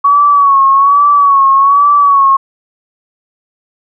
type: tone with vibrato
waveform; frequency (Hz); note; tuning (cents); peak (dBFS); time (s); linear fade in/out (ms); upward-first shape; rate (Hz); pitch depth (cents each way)
sine; 1122; C#6; +21; -4; 0.04-2.37; 10; sine; 1.2; 58
effects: none